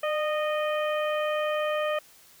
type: harmonic tone with a mistuned harmonic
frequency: 617 Hz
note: D#5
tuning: 15 cents flat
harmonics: 1 / 2 / 3 / 4 / 5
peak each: -26 / -32 / -36 / -38 / -40 dBFS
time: 0.03-1.99 s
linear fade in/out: 5 ms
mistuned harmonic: 1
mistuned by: -36 cents
effects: white hiss -55 dBFS RMS until 2.4 s